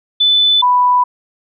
sine tone pair in turn, 3502 / 989.8 Hz, A7 / B5, -9 / +4 cents, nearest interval octave + minor seventh, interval 2187 cents, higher first, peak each -8 dBFS, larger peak neither, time 0.2-0.62 / 0.62-1.04 s, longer neither, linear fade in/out 10 ms, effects none

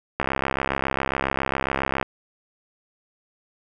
click train, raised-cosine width 0.5 ms, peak -7 dBFS, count 124, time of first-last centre 0.2-2.028 s, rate 67.3 Hz, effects none

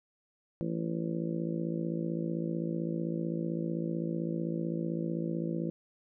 harmonic tone, 55.7 Hz, A1, 22 cents sharp, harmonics 3 / 4 / 5 / 6 / 7 / 8 / 9 / 10, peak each -34 / -38 / -44 / -36 / -48 / -50 / -42 / -47 dBFS, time 0.61-5.7 s, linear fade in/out 0 ms, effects none

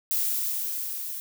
violet noise with level ramp, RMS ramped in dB -25 to -35 dBFS, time 0.11-1.2 s, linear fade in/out 0 ms, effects none

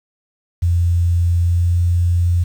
sine tone with pitch glide, 86.3 to 87.15 Hz, F2 to F2, -20 to -3 cents, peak -12 dBFS, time 0.62-2.44 s, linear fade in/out 10 ms, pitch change +17 cents, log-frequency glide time 1.43-1.76 s, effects 7-bit

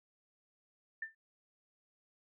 sine tone with exponential decay, 1784 Hz, A6, 23 cents sharp, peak -34 dBFS, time 1.02-1.15 s, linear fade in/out 5 ms, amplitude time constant 27 ms, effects none

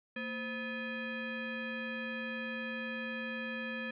sine tone with frequency modulation, 978 Hz, B5, 17 cents flat, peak -36 dBFS, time 0.16-3.91 s, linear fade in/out 5 ms, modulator 750 Hz, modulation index 2.2, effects none

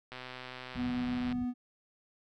click train, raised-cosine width 0.3 ms, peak -27 dBFS, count 154, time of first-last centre 0.12-1.325 s, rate 127 Hz
white low-pass noise, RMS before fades -45 dBFS, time 0.74-1.45 s, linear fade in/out 10 ms, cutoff 200 Hz, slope 48 dB/octave
triangle tone, 246.9 Hz, B3, in tune, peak -29 dBFS, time 0.75-1.54 s, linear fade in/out 50 ms
effects none

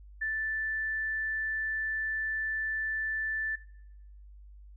sine tone, 1760 Hz, A6, in tune, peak -29 dBFS, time 0.21-3.56 s, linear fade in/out 10 ms, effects noise-tail reverb RT60 0.8 s tail -20 dB re dry + added 50 Hz sine -48 dBFS peak until 4.76 s

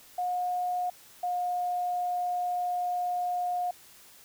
sine tone pair in turn, 720 / 715.4 Hz, F#5 / F5, -47 / +41 cents, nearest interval unison, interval 12 cents, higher first, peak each -27 dBFS, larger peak neither, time 0.18-0.9 / 1.23-3.71 s, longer second, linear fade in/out 5 ms, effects white hiss -54 dBFS RMS until 4.24 s

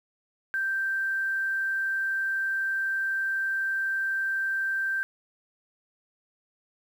sine tone with quantisation, 1568 Hz, G6, in tune, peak -25 dBFS, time 0.54-5.03 s, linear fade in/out 0 ms, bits 9, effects none

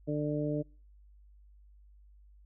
harmonic tone, 148.7 Hz, D3, 22 cents sharp, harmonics 1 / 2 / 3 / 4, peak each -34 / -33 / -37 / -37 dBFS, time 0.07-0.63 s, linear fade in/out 20 ms, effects noise-tail reverb RT60 0.4 s tail -26 dB re dry + added 50 Hz sine -55 dBFS peak until 2.45 s

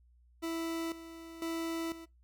40% pulse tone with tremolo, 329.6 Hz, E4, in tune, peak -33 dBFS, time 0.42-2.06 s, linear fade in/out 20 ms, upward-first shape square, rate 1 Hz, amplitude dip 75%, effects noise-tail reverb RT60 0.2 s tail -22 dB re dry + added 60 Hz sine -61 dBFS peak until 2.23 s

